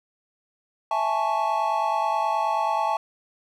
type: chord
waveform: triangle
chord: A major seventh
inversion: second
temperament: equal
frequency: 659.3 / 830.6 / 880 / 1108.7 Hz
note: E5 / G#5 / A5 / C#6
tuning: 0 / 0 / 0 / 0 cents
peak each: -27 / -25 / -23 / -27 dBFS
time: 0.91-2.97 s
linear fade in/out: 2 ms
effects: none